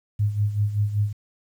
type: tone with tremolo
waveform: sine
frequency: 103.83 Hz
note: G#2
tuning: in tune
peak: -17 dBFS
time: 0.19-1.13 s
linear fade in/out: 10 ms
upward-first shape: sine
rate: 5.2 Hz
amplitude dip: 70%
effects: 9-bit